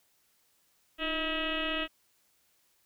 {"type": "tone with frequency modulation", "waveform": "sine", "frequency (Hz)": 1607, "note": "G6", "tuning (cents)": 43, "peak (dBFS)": -29, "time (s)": [0.98, 1.88], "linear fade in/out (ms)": 50, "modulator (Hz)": 325, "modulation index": 4.9, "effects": ["white hiss -70 dBFS RMS until 2.85 s"]}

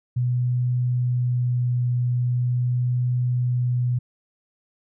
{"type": "tone with vibrato", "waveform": "sine", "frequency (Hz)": 123.47, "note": "B2", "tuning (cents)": 0, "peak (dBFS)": -19, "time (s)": [0.16, 3.99], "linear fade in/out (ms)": 10, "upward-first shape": "triangle", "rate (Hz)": 0.42, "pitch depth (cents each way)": 9, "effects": []}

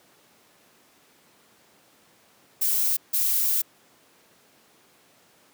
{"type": "noise bursts at uneven times", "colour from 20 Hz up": "violet", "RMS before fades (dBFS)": -23, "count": 2, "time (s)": [[2.61, 2.97], [3.13, 3.62]], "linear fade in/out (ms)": 10, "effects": ["pink hiss -58 dBFS RMS until 5.53 s", "high-pass 200 Hz 12 dB/octave"]}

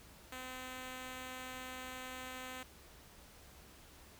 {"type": "tone", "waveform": "5% pulse", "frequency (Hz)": 256.4, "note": "C4", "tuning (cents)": -35, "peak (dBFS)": -33, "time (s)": [0.32, 2.63], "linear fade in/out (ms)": 2, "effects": ["added 67 Hz sine -64 dBFS peak until 4.19 s", "pink hiss -59 dBFS RMS until 4.19 s"]}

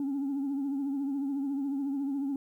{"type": "tone with vibrato", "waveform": "sine", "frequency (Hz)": 277.2, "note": "C#4", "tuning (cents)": 0, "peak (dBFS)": -27, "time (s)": [0, 2.36], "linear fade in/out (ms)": 2, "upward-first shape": "triangle", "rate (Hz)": 14, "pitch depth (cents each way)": 76, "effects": ["tanh soft clip ceiling -27 dBFS", "11-bit"]}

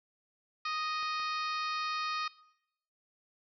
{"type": "harmonic tone", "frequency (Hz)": 622.3, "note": "D#5", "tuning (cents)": 0, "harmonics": [2, 3, 4, 5, 6, 7, 8, 9], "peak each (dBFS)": [-34, -44, -40, -51, -46, -44, -46, -53], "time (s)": [0.65, 2.28], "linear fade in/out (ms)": 5}
{"type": "clicks", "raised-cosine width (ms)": 0.3, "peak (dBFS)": -35, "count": 2, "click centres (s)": [1.028, 1.199]}
{"effects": ["noise-tail reverb RT60 0.8 s tail -20 dB re dry"]}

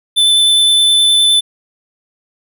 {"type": "tone with vibrato", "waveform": "square", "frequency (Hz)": 3520, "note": "A7", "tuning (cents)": 0, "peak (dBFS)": -8, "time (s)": [0.16, 1.41], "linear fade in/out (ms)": 20, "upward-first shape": "triangle", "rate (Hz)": 9.7, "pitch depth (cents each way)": 10, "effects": []}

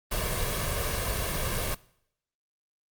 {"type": "noise with comb filter", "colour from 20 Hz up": "pink", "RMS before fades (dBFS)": -29, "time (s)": [0.11, 1.75], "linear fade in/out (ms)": 10, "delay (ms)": 1.8, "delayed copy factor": 0.65, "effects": ["noise-tail reverb RT60 0.7 s tail -22 dB re dry", "Opus 32 kbps"]}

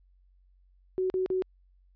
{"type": "tone bursts", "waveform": "sine", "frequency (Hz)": 372.9, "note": "F#4", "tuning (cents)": 14, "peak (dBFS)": -25, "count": 3, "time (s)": [0.98, 1.422], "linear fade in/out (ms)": 0, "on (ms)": 120, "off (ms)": 41, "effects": ["added 46 Hz sine -59 dBFS peak until 1.95 s", "resampled to 11025 Hz"]}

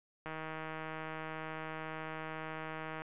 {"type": "click train", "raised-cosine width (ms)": 0.5, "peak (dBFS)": -27, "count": 437, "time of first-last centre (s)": [0.26, 3.019], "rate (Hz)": 158, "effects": ["resampled to 8000 Hz"]}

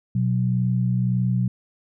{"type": "tone pair together", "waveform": "sine", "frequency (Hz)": [123.3, 185.1], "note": ["B2", "F#3"], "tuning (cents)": [-2, 1], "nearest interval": "perfect fifth", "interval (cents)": 703, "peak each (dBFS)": [-20, -23], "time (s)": [0.15, 1.48], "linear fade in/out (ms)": 5, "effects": []}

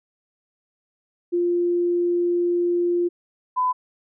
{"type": "tone pair in turn", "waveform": "sine", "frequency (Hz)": [349.2, 1005.5], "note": ["F4", "B5"], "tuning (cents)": [0, 31], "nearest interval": "octave + tritone", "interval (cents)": 1831, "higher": "second", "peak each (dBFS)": -18, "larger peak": "neither", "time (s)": [[1.32, 3.09], [3.56, 3.73]], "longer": "first", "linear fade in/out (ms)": 20, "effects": []}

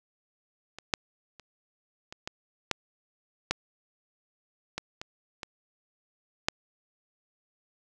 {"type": "clicks", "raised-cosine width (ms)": 0.2, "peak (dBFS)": [-24, -6, -30, -24, -17, -8, -8, -15, -20, -19, -6], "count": 11, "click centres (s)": [0.786, 0.938, 1.397, 2.125, 2.275, 2.713, 3.51, 4.78, 5.015, 5.432, 6.485], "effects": []}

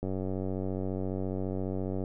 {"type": "click train", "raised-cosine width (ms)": 2, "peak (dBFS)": -21, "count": 191, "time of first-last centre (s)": [0.03, 2.038], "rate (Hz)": 94.6, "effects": []}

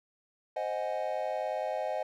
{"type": "chord", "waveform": "triangle", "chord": "Ab dominant seventh", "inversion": "first", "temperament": "equal", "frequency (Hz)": [523.3, 622.3, 740, 830.6], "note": ["C5", "Eb5", "Gb5", "Ab5"], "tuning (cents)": [0, 0, 0, 0], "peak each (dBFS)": [-35, -32, -35, -37], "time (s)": [0.56, 2.03], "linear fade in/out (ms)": 5, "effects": []}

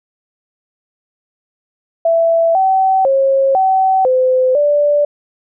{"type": "tone with pitch steps", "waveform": "sine", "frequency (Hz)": [664, 764, 541, 762, 513, 585], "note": ["E5", "G5", "C#5", "G5", "C5", "D5"], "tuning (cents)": [12, -45, -42, -49, -34, -7], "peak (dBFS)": -9, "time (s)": [2.05, 5.05], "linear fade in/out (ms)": 5, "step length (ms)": 500, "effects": []}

